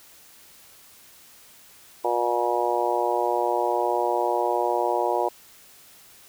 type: harmonic tone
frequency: 119.9 Hz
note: A#2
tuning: 49 cents sharp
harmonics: 3 / 4 / 5 / 6 / 7 / 8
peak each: -28 / -28 / -28 / -28 / -28 / -28 dBFS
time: 2.04-5.29 s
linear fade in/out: 10 ms
effects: white hiss -51 dBFS RMS until 6.28 s